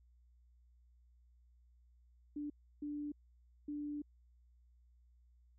sine tone bursts at uneven times, 293.7 Hz, D4, in tune, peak -39 dBFS, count 3, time 2.36-2.5 / 2.82-3.12 / 3.68-4.02 s, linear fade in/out 5 ms, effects added 60 Hz sine -64 dBFS peak until 5.58 s

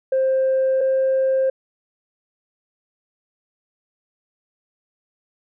sine tone pair in turn, 527 / 529 Hz, C5 / C5, +12 / +19 cents, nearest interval unison, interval 7 cents, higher second, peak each -14 dBFS, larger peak neither, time 0.12-0.81 / 0.81-1.5 s, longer neither, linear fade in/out 5 ms, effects tanh soft clip ceiling -13 dBFS

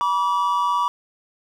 triangle tone pair together, 969.6 / 1153 Hz, B5 / D6, -32 / -32 cents, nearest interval minor third, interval 300 cents, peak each -19 dBFS, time 0.01-0.88 s, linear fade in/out 0 ms, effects none

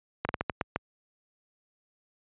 slowing click train, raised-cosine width 0.5 ms, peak -12 dBFS, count 7, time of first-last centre 0.25-0.76 s, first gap 40 ms, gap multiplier 1.3, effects high-pass 60 Hz 12 dB/octave + resampled to 8000 Hz

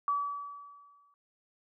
sine tone with exponential decay, 1146 Hz, D6, 43 cents flat, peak -25 dBFS, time 0.08-1.14 s, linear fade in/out 1 ms, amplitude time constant 230 ms, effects none

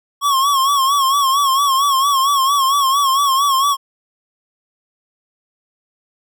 square tone with vibrato, 1100 Hz, C#6, 14 cents flat, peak -13 dBFS, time 0.21-3.77 s, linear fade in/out 50 ms, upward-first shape sine, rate 4.4 Hz, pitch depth 79 cents each way, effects none

